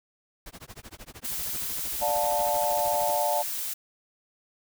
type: noise with tremolo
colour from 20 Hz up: pink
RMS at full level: -42 dBFS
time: 0.46-3.16 s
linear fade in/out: 2 ms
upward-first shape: sine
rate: 13 Hz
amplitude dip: 100%
type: noise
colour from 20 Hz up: blue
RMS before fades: -32 dBFS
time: 1.24-3.74 s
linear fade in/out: 10 ms
type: chord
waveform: sine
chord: D minor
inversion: none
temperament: just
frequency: 587.3 / 704.8 / 881 Hz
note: D5 / F5 / A5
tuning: 0 / +16 / +2 cents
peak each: -28 dBFS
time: 2.01-3.43 s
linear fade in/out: 20 ms
effects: none